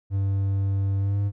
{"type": "tone with pitch glide", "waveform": "triangle", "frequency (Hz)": [98, 100.76], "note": ["G2", "G2"], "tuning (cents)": [0, 48], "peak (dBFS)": -19, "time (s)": [0.1, 1.32], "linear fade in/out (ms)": 50, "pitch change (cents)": 48, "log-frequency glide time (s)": [0.99, 1.19], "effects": []}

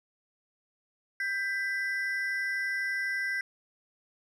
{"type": "ring-modulated tone", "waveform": "triangle", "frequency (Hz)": 1786, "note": "A6", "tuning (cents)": 25, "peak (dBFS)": -24, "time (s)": [1.2, 3.41], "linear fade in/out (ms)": 2, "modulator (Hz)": 206, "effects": ["resampled to 32000 Hz"]}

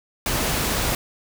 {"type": "noise", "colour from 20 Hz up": "pink", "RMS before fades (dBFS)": -23, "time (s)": [0.26, 0.95], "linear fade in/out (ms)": 2, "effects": []}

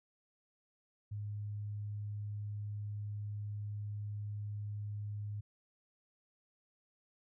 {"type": "tone", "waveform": "sine", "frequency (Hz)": 103.83, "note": "G#2", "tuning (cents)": 0, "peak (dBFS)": -38, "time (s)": [1.11, 5.41], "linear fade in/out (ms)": 10, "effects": []}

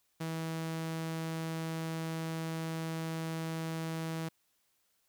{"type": "tone", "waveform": "sawtooth", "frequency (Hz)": 162.2, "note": "E3", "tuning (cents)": -28, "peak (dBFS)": -31, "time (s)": [0.2, 4.29], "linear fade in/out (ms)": 10, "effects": ["white hiss -75 dBFS RMS until 5.08 s"]}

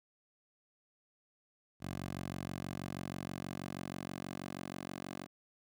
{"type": "tone with high-pass filter sweep", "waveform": "10% pulse", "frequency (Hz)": 46.25, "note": "F#1", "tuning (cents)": 0, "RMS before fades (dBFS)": -43, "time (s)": [1.8, 5.28], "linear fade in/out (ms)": 50, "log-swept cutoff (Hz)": [100, 250], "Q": 0.89, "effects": []}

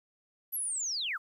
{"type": "linear sweep", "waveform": "sine", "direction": "down", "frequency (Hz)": [11950, 1100], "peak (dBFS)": -31, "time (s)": [0.52, 1.18], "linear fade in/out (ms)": 20, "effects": ["11-bit"]}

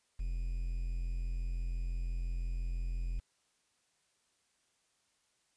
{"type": "tone with quantisation", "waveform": "triangle", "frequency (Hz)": 42.93, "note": "F1", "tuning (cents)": -29, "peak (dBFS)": -31, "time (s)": [0.19, 3.2], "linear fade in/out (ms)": 10, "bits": 10, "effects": ["white hiss -75 dBFS RMS until 5.56 s", "resampled to 22050 Hz"]}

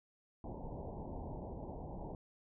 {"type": "low-pass noise", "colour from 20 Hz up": "pink", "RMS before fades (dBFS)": -45, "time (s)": [0.44, 2.15], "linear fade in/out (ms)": 2, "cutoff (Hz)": 950, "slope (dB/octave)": 96, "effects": []}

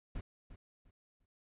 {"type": "noise with echo", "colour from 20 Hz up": "brown", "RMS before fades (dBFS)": -40, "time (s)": [0.15, 0.21], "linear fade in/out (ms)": 5, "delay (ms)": 350, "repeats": 3, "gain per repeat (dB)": -12, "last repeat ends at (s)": 1.26, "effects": ["resampled to 8000 Hz"]}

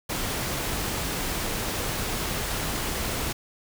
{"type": "noise", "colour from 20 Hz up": "pink", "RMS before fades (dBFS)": -29, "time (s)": [0.09, 3.33], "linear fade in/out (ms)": 10, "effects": []}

